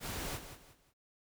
pink noise with echo, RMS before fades -40 dBFS, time 0-0.4 s, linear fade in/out 50 ms, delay 180 ms, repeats 3, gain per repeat -10 dB, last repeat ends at 0.94 s, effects none

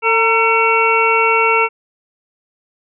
harmonic tone with a mistuned harmonic, 450 Hz, A4, 39 cents sharp, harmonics 1 / 2 / 3 / 5 / 6, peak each -17 / -17 / -17 / -17 / -17 dBFS, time 0.02-1.69 s, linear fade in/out 50 ms, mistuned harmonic 2, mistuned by +45 cents, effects none

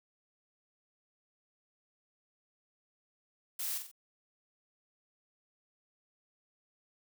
blue noise with echo, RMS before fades -37 dBFS, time 3.59-3.78 s, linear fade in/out 5 ms, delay 45 ms, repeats 3, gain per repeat -6 dB, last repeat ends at 3.915 s, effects none

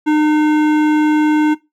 sine tone with hard clipping, 304.2 Hz, D#4, 39 cents flat, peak -12 dBFS, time 0.06-1.55 s, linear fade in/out 20 ms, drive 14 dB, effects noise-tail reverb RT60 0.2 s tail -18 dB re dry

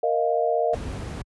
sine chord, Bb suspended fourth, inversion none, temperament equal, 466.2 / 622.3 / 698.5 Hz, Bb4 / Eb5 / F5, 0 / 0 / 0 cents, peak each -24 dBFS, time 0.03-0.75 s, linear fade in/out 5 ms
brown noise, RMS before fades -29 dBFS, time 0.73-1.22 s, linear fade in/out 5 ms
effects high-pass 60 Hz 12 dB/octave + resampled to 24000 Hz

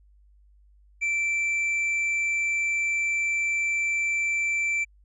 sine tone with tanh clipping, 2337 Hz, D7, 9 cents flat, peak -24 dBFS, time 1.01-4.85 s, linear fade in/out 20 ms, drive 5 dB, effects added 50 Hz sine -54 dBFS peak until 5.04 s + resampled to 22050 Hz

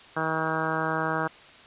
harmonic tone, 159.5 Hz, D#3, 43 cents sharp, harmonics 1 / 2 / 3 / 4 / 5 / 6 / 7 / 8 / 9 / 10, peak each -34 / -34 / -34 / -34 / -34 / -34 / -34 / -34 / -34 / -34 dBFS, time 0.16-1.28 s, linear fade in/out 10 ms, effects white hiss -49 dBFS RMS until 1.66 s + resampled to 8000 Hz

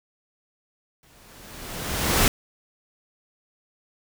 pink noise with exponential growth, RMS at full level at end -17 dBFS, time 1.03-2.28 s, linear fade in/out 1 ms, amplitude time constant 270 ms, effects none

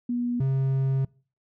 sine / triangle tone pair in turn, 242.1 / 134.24 Hz, B3 / C3, -34 / +45 cents, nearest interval minor seventh, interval 1021 cents, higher first, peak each -24 / -19 dBFS, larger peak second, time 0.09-0.4 / 0.4-1.05 s, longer second, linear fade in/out 5 ms, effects noise-tail reverb RT60 0.4 s tail -24 dB re dry

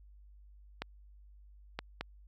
clicks, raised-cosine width 0.3 ms, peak -20 dBFS, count 3, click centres 0.82 / 1.79 / 2.01 s, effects added 50 Hz sine -54 dBFS peak until 2.27 s

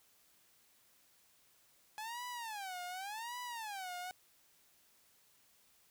sawtooth tone with vibrato, 839 Hz, G#5, 17 cents sharp, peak -38 dBFS, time 1.98-4.11 s, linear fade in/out 0 ms, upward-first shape sine, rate 0.88 Hz, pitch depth 280 cents each way, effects white hiss -69 dBFS RMS until 5.9 s

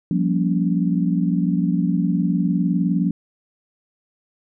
sine chord, G half-diminished seventh, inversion third, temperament just, 176.4 / 196 / 235.2 / 282.2 Hz, F3 / G3 / Bb3 / Db4, +18 / 0 / +16 / +31 cents, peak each -19 / -24 / -25 / -24 dBFS, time 0.11-3.11 s, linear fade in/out 2 ms, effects none

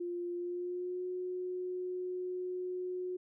sine tone with pitch glide, 350 to 364.2 Hz, F4 to F#4, +4 to -27 cents, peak -35 dBFS, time 0-3.17 s, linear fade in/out 10 ms, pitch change +69 cents, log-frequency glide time 0.36-1.06 s, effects none

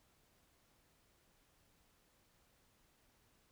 silence, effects pink hiss -73 dBFS RMS until 3.51 s

